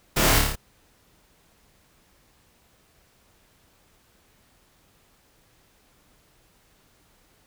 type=noise with echo; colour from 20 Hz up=pink; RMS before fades=-22 dBFS; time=0.16-0.39 s; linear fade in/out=10 ms; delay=28 ms; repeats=6; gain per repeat=-2 dB; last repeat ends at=0.558 s; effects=pink hiss -61 dBFS RMS until 7.46 s